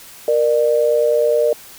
sine tone pair together, 468.4 / 598 Hz, A#4 / D5, +8 / +31 cents, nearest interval major third, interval 423 cents, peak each -15 dBFS, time 0.28-1.53 s, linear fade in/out 2 ms, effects white hiss -40 dBFS RMS until 1.78 s

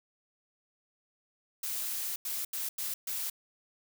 blue noise bursts at uneven times, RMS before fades -35 dBFS, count 5, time 1.63-2.16 / 2.25-2.45 / 2.53-2.69 / 2.78-2.94 / 3.07-3.3 s, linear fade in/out 5 ms, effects none

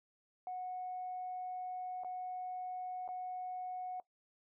sine tone with dropouts, 734 Hz, F#5, 14 cents flat, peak -38 dBFS, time 0.47-4 s, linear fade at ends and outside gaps 1 ms, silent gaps 2.036-2.046 / 3.078-3.088 s, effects noise-tail reverb RT60 0.1 s tail -19 dB re dry + tanh soft clip ceiling -34 dBFS

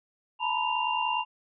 sine tone cluster, 873 / 950 / 1000 / 2784 Hz, A5 / A#5 / B5 / F7, -14 / +33 / +21 / -6 cents, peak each -31 dBFS, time 0.39-1.25 s, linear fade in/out 50 ms, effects none

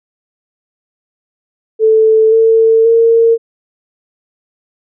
sine tone with pitch steps, 440 / 449 / 458.2 Hz, A4 / A4 / A#4, 0 / +35 / -30 cents, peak -5 dBFS, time 1.79-3.38 s, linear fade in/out 50 ms, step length 530 ms, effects none

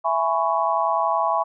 sine chord, C# minor seventh, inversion first, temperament just, 665.2 / 831.5 / 997.9 / 1108.7 Hz, E5 / G#5 / B5 / C#6, +16 / +2 / +18 / 0 cents, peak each -24 dBFS, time 0.04-1.44 s, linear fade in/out 20 ms, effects none

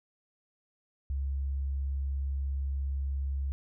sine tone, 68.5 Hz, C#2, 20 cents flat, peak -29 dBFS, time 1.1-3.52 s, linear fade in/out 0 ms, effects none

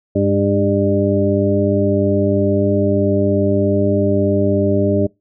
harmonic tone with a mistuned harmonic, 99.9 Hz, G2, 33 cents sharp, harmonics 1 / 2 / 3 / 4 / 6, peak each -19 / -19 / -19 / -19 / -19 dBFS, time 0.15-5.07 s, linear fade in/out 10 ms, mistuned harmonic 2, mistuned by +28 cents, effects noise-tail reverb RT60 0.2 s tail -23 dB re dry

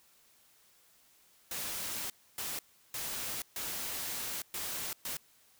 white noise bursts at uneven times, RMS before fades -38 dBFS, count 6, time 1.51-2.1 / 2.38-2.59 / 2.94-3.42 / 3.56-4.42 / 4.54-4.93 / 5.05-5.17 s, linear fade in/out 2 ms, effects white hiss -65 dBFS RMS until 5.59 s

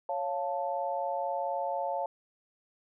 sine chord, Db augmented, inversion none, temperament equal, 554.4 / 698.5 / 880 Hz, Db5 / F5 / A5, 0 / 0 / 0 cents, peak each -34 dBFS, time 0.09-2.06 s, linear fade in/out 2 ms, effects none

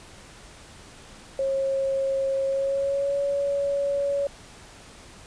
sine tone with pitch glide, 541 to 562.7 Hz, C#5 to C#5, -42 to +26 cents, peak -22 dBFS, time 1.39-4.27 s, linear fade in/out 2 ms, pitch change +68 cents, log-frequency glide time 2.45-3.17 s, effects pink hiss -47 dBFS RMS until 5.26 s + resampled to 22050 Hz

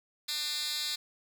10% pulse tone with high-pass filter, 299.2 Hz, D4, 32 cents sharp, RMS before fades -34 dBFS, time 0.28-0.96 s, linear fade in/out 10 ms, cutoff 3600 Hz, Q 2.9, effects none

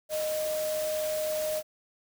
sine tone in noise, 618 Hz, D#5, 12 cents flat, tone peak -28 dBFS, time 0.09-1.63 s, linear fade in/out 50 ms, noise white, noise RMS -38 dBFS, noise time 0.09-1.63 s, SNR +7 dB, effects none

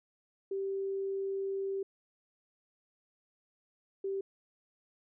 sine tone bursts at uneven times, 390 Hz, G4, 9 cents flat, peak -32 dBFS, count 2, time 0.51-1.83 / 4.04-4.21 s, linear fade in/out 5 ms, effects none

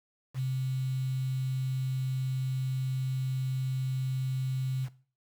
sine tone with quantisation, 130.81 Hz, C3, in tune, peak -28 dBFS, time 0.34-4.89 s, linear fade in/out 50 ms, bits 8, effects noise-tail reverb RT60 0.4 s tail -17 dB re dry

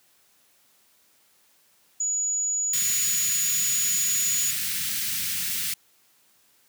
sine tone, 6870 Hz, A8, 42 cents flat, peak -23 dBFS, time 2-4.51 s, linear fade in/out 5 ms
white band-stop noise, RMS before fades -28 dBFS, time 2.73-5.74 s, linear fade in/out 5 ms, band 210 to 1700 Hz, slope 24 dB/octave
effects white hiss -62 dBFS RMS until 6.68 s + high-pass 100 Hz 12 dB/octave

